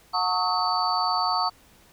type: tone cluster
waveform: sine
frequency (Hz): 726 / 903 / 1110 / 1274 / 4531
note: F#5 / A5 / C#6 / D#6 / C#8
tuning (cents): -33 / +45 / +2 / +41 / +37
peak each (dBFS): -28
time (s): 0.13-1.5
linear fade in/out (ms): 20
effects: pink hiss -56 dBFS RMS until 1.92 s